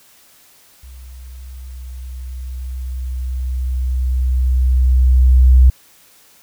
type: tone with level ramp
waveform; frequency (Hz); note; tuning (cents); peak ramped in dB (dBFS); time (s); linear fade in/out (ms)
sine; 63.5; B1; +49; -34 to -4; 0.83-5.7; 5
effects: white hiss -49 dBFS RMS until 6.42 s